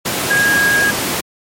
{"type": "tone in noise", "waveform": "sine", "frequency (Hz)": 1638, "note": "G#6", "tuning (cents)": -24, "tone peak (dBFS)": -11, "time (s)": [0.3, 0.91], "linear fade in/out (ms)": 10, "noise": "pink", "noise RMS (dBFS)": -18, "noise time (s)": [0.05, 1.21], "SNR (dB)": 4, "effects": ["high-pass 150 Hz 12 dB/octave", "MP3 64 kbps"]}